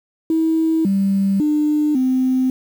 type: tone with pitch steps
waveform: sine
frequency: 322.3 / 195.8 / 300.4 / 258.2 Hz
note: E4 / G3 / D4 / C4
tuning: -39 / -2 / +39 / -23 cents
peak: -13 dBFS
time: 0.3-2.5 s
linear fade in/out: 2 ms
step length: 550 ms
effects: tanh soft clip ceiling -9 dBFS + 7-bit